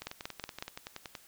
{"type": "two click trains", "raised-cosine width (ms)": 0.2, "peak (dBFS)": [-19, -23], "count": [4, 13], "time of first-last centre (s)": [[0.07, 0.625], [0.02, 1.152]], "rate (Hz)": [5.41, 10.6], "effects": ["white hiss -59 dBFS RMS until 1.27 s"]}